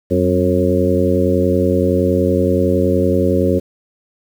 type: harmonic tone with a mistuned harmonic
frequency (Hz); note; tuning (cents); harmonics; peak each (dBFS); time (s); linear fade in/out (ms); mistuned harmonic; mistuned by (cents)
90.7; F#2; -34; 1 / 2 / 3 / 4 / 5 / 6; -19 / -19 / -19 / -19 / -19 / -19; 0.1-3.6; 20; 2; +82
effects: 7-bit